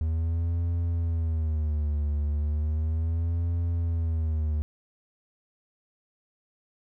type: tone with vibrato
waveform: triangle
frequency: 79.1 Hz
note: D#2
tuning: 29 cents sharp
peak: -22 dBFS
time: 0.01-4.62 s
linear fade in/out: 0 ms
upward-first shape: sine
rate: 0.35 Hz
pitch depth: 130 cents each way
effects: none